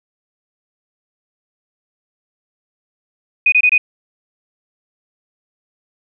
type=tone bursts; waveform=sine; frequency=2489 Hz; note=D#7; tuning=in tune; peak=-8 dBFS; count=4; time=3.46-3.78 s; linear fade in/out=5 ms; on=62 ms; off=24 ms; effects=none